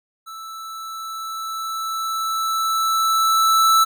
square tone with level ramp, 1318.5 Hz, E6, in tune, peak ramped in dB -34 to -12 dBFS, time 0.26-3.85 s, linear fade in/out 20 ms, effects none

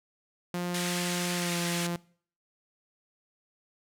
sawtooth tone with pitch glide, 176.6 to 172.67 Hz, F3 to F3, +20 to -19 cents, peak -26 dBFS, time 0.54-1.96 s, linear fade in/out 2 ms, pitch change -39 cents, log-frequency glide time 1.35-1.56 s
pink band-pass noise, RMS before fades -35 dBFS, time 0.74-1.87 s, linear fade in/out 5 ms, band 1600 to 11000 Hz, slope 24 dB/octave
effects noise-tail reverb RT60 0.5 s tail -22 dB re dry

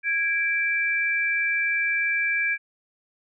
sine tone pair together, 1649 / 2337 Hz, G#6 / D7, -13 / -9 cents, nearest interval tritone, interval 604 cents, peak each -25 / -23 dBFS, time 0.03-2.58 s, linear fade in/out 50 ms, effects none

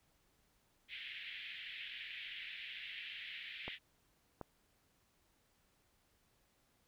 white band-pass noise, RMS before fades -48 dBFS, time 0.88-3.79 s, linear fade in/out 50 ms, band 1800 to 3400 Hz, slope 48 dB/octave
clicks, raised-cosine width 1 ms, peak -30 dBFS, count 2, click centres 3.68 / 4.413 s
effects pink hiss -75 dBFS RMS until 6.87 s

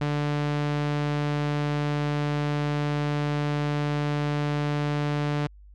sawtooth tone, 146.83 Hz, D3, in tune, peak -20 dBFS, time 0.01-5.47 s, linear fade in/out 5 ms, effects added 50 Hz sine -46 dBFS peak until 5.74 s + low-pass 4000 Hz 12 dB/octave

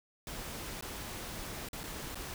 pink noise with dropouts, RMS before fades -42 dBFS, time 0.27-2.34 s, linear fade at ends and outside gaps 1 ms, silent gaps 0.81-0.824 / 1.687-1.731 / 1.833-1.838 / 2.146-2.155 s, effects none

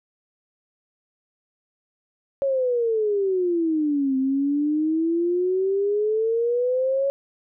sine exponential two-way sweep, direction down then up, 557 to 261.6 to 557 Hz, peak -19 dBFS, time 2.42-7.1 s, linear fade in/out 0 ms, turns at 4.17 s, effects none

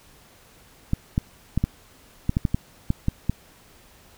clicks, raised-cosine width 5 ms, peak -8 dBFS, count 11, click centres 0.934 / 1.179 / 1.576 / 1.64 / 2.294 / 2.369 / 2.452 / 2.545 / 2.904 / 3.084 / 3.296 s, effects pink hiss -53 dBFS RMS until 4.17 s

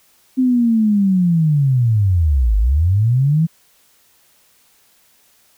sine linear two-way sweep, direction down then up, 261.6 to 48.73 to 167.3 Hz, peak -11 dBFS, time 0.37-3.47 s, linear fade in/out 20 ms, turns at 2.57 s, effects white hiss -55 dBFS RMS until 5.57 s

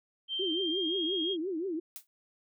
sine tone with pitch glide, 3141 to 3250 Hz, G7 to G#7, +3 to -38 cents, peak -31 dBFS, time 0.28-1.37 s, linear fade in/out 50 ms, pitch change +59 cents, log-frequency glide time 0.48-1 s
sine tone with vibrato, 349.8 Hz, F4, 3 cents sharp, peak -31 dBFS, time 0.39-1.8 s, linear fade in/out 10 ms, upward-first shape triangle, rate 5.7 Hz, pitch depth 250 cents each way
blue noise with exponential decay, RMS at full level -39 dBFS, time 1.96-2.07 s, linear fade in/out 0 ms, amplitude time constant 22 ms
effects none

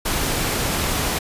pink noise, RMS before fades -22 dBFS, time 0.05-1.19 s, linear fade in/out 10 ms, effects resampled to 32000 Hz

